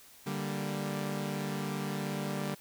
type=chord; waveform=sawtooth; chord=G minor; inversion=second; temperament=equal; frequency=146.83 / 196 / 233.1 Hz; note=D3 / G3 / Bb3; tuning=0 / 0 / 0 cents; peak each=-33 / -32 / -37 dBFS; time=0.26-2.55 s; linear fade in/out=10 ms; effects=white hiss -56 dBFS RMS until 2.6 s